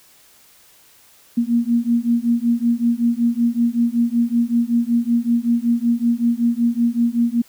sine beating tone pair, 233.1 / 238.4 Hz, A#3 / A#3, 0 / +39 cents, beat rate 5.3 Hz, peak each -18 dBFS, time 1.37-7.42 s, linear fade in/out 10 ms, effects white hiss -51 dBFS RMS until 7.48 s

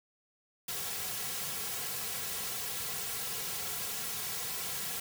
white noise with comb filter, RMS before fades -37 dBFS, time 0.68-5 s, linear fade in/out 5 ms, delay 3.3 ms, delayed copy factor -0.85, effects none

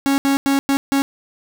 45% pulse tone bursts at uneven times, 275.7 Hz, C#4, 9 cents flat, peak -14 dBFS, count 5, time 0.06-0.18 / 0.25-0.37 / 0.46-0.59 / 0.69-0.77 / 0.92-1.02 s, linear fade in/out 0 ms, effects none

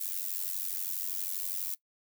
violet noise with amplitude modulation, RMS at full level -31 dBFS, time 0-1.75 s, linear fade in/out 10 ms, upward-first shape sine, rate 92.3 Hz, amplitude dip 90%, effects noise-tail reverb RT60 0.1 s tail -20 dB re dry

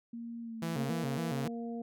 sine tone with pitch glide, 233.1 to 224 Hz, A#3 to A3, 0 to +31 cents, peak -39 dBFS, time 0.13-0.93 s, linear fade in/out 5 ms, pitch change -69 cents, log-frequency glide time 0.42-0.58 s
sawtooth tone with vibrato, 150.4 Hz, D3, 42 cents sharp, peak -30 dBFS, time 0.62-1.48 s, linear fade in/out 5 ms, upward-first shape square, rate 3.6 Hz, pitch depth 170 cents each way
harmonic tone, 233.1 Hz, A#3, in tune, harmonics 1 / 2 / 3, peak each -37 / -43 / -47 dBFS, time 0.76-1.82 s, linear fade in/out 5 ms
effects none

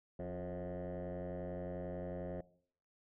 sine tone with frequency modulation, 353.8 Hz, F4, 23 cents sharp, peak -37 dBFS, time 0.19-2.41 s, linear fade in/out 5 ms, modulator 91.2 Hz, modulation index 3.2, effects noise-tail reverb RT60 0.6 s tail -22 dB re dry + tanh soft clip ceiling -39 dBFS

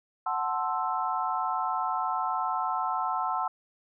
sine chord, F# half-diminished seventh, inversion none, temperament equal, 740 / 880 / 1046.5 / 1318.5 Hz, F#5 / A5 / C6 / E6, 0 / 0 / 0 / 0 cents, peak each -32 dBFS, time 0.26-3.48 s, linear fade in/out 5 ms, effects none

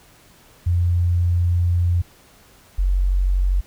sine tone pair in turn, 87.31 / 46.25 Hz, F2 / F#1, 0 / 0 cents, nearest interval major seventh, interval 1100 cents, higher first, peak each -15 dBFS, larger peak neither, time 0.66-2.02 / 2.78-3.61 s, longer first, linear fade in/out 10 ms, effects pink hiss -51 dBFS RMS until 3.66 s

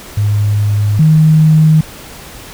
sine tone pair in turn, 103.83 / 156.33 Hz, G#2 / D#3, 0 / +9 cents, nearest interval perfect fifth, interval 709 cents, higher second, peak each -9 / -4 dBFS, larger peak second, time 0.17-0.99 / 0.99-1.81 s, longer neither, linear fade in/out 5 ms, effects pink hiss -32 dBFS RMS until 2.53 s

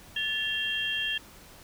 sine tone cluster, 1743 / 2747 / 3215 Hz, A6 / F7 / G7, -17 / -29 / +43 cents, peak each -33 / -33 / -30 dBFS, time 0.16-1.18 s, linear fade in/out 5 ms, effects pink hiss -51 dBFS RMS until 1.63 s

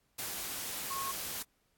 sine tone in noise, 1089 Hz, C#6, 31 cents flat, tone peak -36 dBFS, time 0.9-1.12 s, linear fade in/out 10 ms, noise white, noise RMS -39 dBFS, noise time 0.18-1.43 s, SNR 0 dB, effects pink hiss -75 dBFS RMS until 1.77 s + AAC 64 kbps

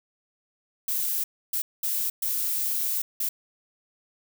violet noise bursts at uneven times, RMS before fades -27 dBFS, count 5, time 0.88-1.24 / 1.53-1.62 / 1.83-2.1 / 2.22-3.02 / 3.2-3.29 s, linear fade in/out 5 ms, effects none

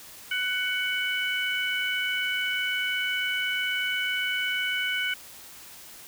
harmonic tone, 746 Hz, F#5, 14 cents sharp, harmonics 2 / 3 / 4, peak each -29 / -30 / -30 dBFS, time 0.31-5.14 s, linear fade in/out 5 ms, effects white hiss -46 dBFS RMS until 6.07 s

